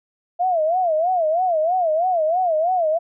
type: tone with vibrato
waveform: sine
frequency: 679 Hz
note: F5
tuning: 49 cents flat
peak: -16 dBFS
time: 0.39-2.99 s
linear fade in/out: 20 ms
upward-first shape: sine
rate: 3.1 Hz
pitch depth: 170 cents each way
effects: none